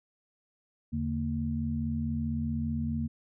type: tone cluster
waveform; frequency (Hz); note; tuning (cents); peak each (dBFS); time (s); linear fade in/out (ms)
sine; 80.8 / 144.9 / 229.4; E2 / D3 / A#3; -34 / -23 / -28; -34 / -35 / -31; 0.92-3.08; 20
effects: none